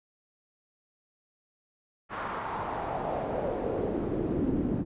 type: noise with band-pass filter sweep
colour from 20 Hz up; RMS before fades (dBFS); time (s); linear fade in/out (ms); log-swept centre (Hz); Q
brown; -31; 2.09-4.85; 50; 1300 to 240; 2.3
effects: resampled to 8000 Hz